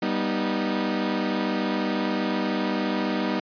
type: chord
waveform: sawtooth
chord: G augmented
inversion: none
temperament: equal with one note detuned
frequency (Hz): 196 / 244.2 / 311.1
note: G3 / B3 / D#4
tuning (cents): 0 / -19 / 0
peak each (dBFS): -24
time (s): 0.02-3.4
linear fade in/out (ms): 5
effects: resampled to 11025 Hz